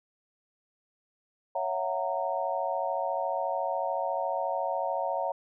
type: chord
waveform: sine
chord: F# dominant seventh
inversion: second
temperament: just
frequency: 555 / 666 / 740 / 925 Hz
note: C#5 / E5 / F#5 / A#5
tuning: +2 / +18 / 0 / -14 cents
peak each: -33 dBFS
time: 1.55-5.32 s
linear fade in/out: 5 ms
effects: none